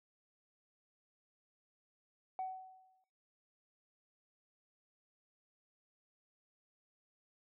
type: tone with exponential decay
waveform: sine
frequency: 752 Hz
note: F#5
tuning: 28 cents sharp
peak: -34 dBFS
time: 2.39-3.04 s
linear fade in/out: 1 ms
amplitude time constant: 140 ms
effects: noise-tail reverb RT60 0.7 s tail -26 dB re dry + tanh soft clip ceiling -33 dBFS